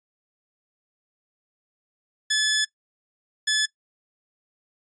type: tone bursts at uneven times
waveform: 15% pulse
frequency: 1723 Hz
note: A6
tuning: 37 cents flat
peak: -13 dBFS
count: 2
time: 2.3-2.65 / 3.47-3.66 s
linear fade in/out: 10 ms
effects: noise-tail reverb RT60 0.1 s tail -21 dB re dry + resampled to 22050 Hz